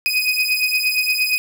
30% pulse beating tone pair, 2500 / 2508.6 Hz, D#7 / D#7, +8 / +14 cents, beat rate 8.6 Hz, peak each -17 dBFS, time 0.06-1.38 s, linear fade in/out 0 ms, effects none

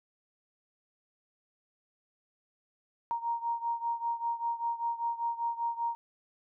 sine beating tone pair, 932.3 / 937.4 Hz, A#5 / A#5, 0 / +9 cents, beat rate 5.1 Hz, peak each -32 / -35 dBFS, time 3.11-5.95 s, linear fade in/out 0 ms, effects none

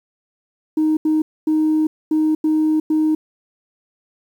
sine tone bursts at uneven times, 311.1 Hz, D#4, in tune, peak -12 dBFS, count 6, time 0.77-0.97 / 1.05-1.22 / 1.47-1.87 / 2.11-2.35 / 2.44-2.8 / 2.9-3.15 s, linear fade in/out 5 ms, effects tanh soft clip ceiling -11 dBFS + 8-bit

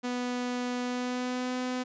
sawtooth tone with pitch glide, 246.9 to 252.4 Hz, B3 to B3, 0 to +38 cents, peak -26 dBFS, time 0.03-1.84 s, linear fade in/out 20 ms, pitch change +38 cents, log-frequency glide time 0.82-1.56 s, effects resampled to 16000 Hz

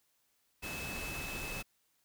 sine tone in noise, 2600 Hz, E7, 24 cents flat, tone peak -42 dBFS, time 0.62-1.63 s, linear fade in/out 20 ms, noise pink, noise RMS -42 dBFS, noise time 0.62-1.63 s, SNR -3 dB, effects white hiss -75 dBFS RMS until 2.04 s

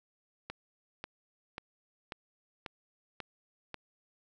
click train, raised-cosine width 0.3 ms, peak -23 dBFS, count 7, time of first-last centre 0.5-3.743 s, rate 1.85 Hz, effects none

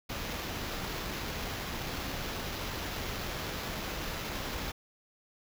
pink noise with sample-and-hold, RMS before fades -37 dBFS, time 0.09-4.72 s, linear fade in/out 10 ms, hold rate 8820 Hz, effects none

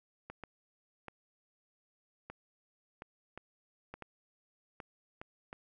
clicks, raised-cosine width 0.5 ms, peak -29 dBFS, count 11, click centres 0.3 / 0.437 / 1.083 / 2.3 / 3.021 / 3.376 / 3.94 / 4.023 / 4.802 / 5.215 / 5.529 s, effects none

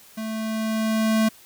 square tone with level ramp, 220 Hz, A3, in tune, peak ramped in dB -29 to -17 dBFS, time 0.17-1.29 s, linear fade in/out 10 ms, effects white hiss -50 dBFS RMS until 1.45 s

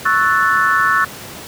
sine chord, F# minor seventh, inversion second, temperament equal, 1108.7 / 1318.5 / 1480 / 1760 Hz, C#6 / E6 / F#6 / A6, 0 / 0 / 0 / 0 cents, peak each -17 dBFS, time 0.05-1.05 s, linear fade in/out 10 ms, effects pink hiss -32 dBFS RMS until 1.47 s + high-pass 100 Hz 12 dB/octave

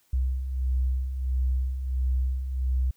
sine beating tone pair, 63 / 64.5 Hz, B1 / C2, +35 / -24 cents, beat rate 1.5 Hz, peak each -32 / -24 dBFS, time 0.13-2.91 s, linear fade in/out 5 ms, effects white hiss -66 dBFS RMS until 2.96 s

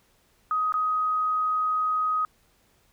sine tone with dropouts, 1256 Hz, D#6, 16 cents sharp, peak -22 dBFS, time 0.51-2.25 s, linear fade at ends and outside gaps 1 ms, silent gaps 0.722-0.74 s, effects pink hiss -64 dBFS RMS until 2.92 s

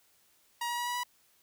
sawtooth tone with pitch steps, 951 / 958.2 / 965.4 / 972.7 / 980 Hz, A#5 / A#5 / B5 / B5 / B5, +34 / +47 / -40 / -27 / -14 cents, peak -28 dBFS, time 0.61-1.035 s, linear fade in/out 5 ms, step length 85 ms, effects white hiss -67 dBFS RMS until 1.42 s

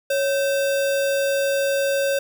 sine tone with sample-and-hold, 554 Hz, C#5, 1 cent flat, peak -18 dBFS, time 0.1-2.19 s, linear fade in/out 5 ms, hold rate 2100 Hz, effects none

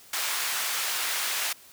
pink high-pass noise, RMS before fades -29 dBFS, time 0.13-1.53 s, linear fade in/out 5 ms, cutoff 1300 Hz, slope 12 dB/octave, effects white hiss -52 dBFS RMS until 1.72 s

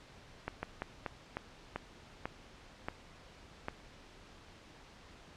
slowing click train, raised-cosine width 0.5 ms, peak -21 dBFS, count 9, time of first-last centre 0.48-3.684 s, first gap 150 ms, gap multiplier 1.27, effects pink hiss -56 dBFS RMS until 5.36 s + low-pass 5000 Hz 12 dB/octave

